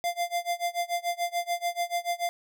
square tone with tremolo, 695 Hz, F5, 9 cents flat, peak -25 dBFS, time 0.04-2.29 s, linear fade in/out 0 ms, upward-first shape sine, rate 6.9 Hz, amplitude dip 95%, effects none

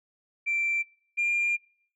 sine tone pair in turn, 2349 / 2398 Hz, D7 / D7, 0 / +36 cents, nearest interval unison, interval 36 cents, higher second, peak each -24 / -22 dBFS, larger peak second, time 0.46-0.83 / 1.17-1.57 s, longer second, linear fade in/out 20 ms, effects noise-tail reverb RT60 0.6 s tail -21 dB re dry + tanh soft clip ceiling -20 dBFS

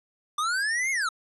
square linear two-way sweep, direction up then down, 1174.7 to 2187 to 1256 Hz, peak -25 dBFS, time 0.38-1.09 s, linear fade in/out 5 ms, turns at 0.91 s, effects resampled to 24000 Hz

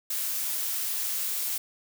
blue noise, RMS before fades -30 dBFS, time 0.1-1.58 s, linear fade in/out 5 ms, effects none

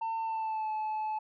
sine tone with pitch glide, 901 to 863.8 Hz, A5 to A5, +41 to -32 cents, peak -28 dBFS, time 0.01-1.19 s, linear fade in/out 10 ms, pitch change -73 cents, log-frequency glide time 0.2-0.71 s, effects tanh soft clip ceiling -30 dBFS

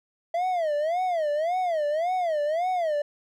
triangle tone with vibrato, 659.3 Hz, E5, in tune, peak -21 dBFS, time 0.34-3.02 s, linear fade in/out 5 ms, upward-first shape sine, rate 1.8 Hz, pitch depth 210 cents each way, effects none

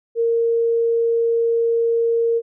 sine tone, 462.5 Hz, A#4, 14 cents flat, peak -15 dBFS, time 0.15-2.42 s, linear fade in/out 50 ms, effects none

